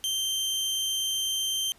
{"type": "tone", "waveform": "sawtooth", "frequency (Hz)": 3136, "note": "G7", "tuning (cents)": 0, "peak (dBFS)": -23, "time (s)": [0.04, 1.72], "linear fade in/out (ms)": 0, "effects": ["pink hiss -58 dBFS RMS until 1.78 s", "resampled to 32000 Hz"]}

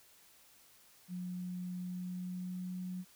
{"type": "tone with pitch glide", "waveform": "sine", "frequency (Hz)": [180.2, 182.61], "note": ["F#3", "F#3"], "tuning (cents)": [-45, -22], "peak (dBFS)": -38, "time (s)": [1.08, 3.05], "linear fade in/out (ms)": 50, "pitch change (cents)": 23, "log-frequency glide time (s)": [1.72, 2.84], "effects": ["white hiss -63 dBFS RMS until 3.15 s"]}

